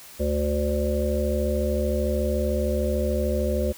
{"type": "harmonic tone", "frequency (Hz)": 73.42, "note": "D2", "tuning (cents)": 0, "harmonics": [1, 3, 5, 7, 8], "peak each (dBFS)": [-25, -29, -30, -28, -29], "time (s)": [0.19, 3.73], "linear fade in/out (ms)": 20, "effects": ["white hiss -45 dBFS RMS until 3.77 s"]}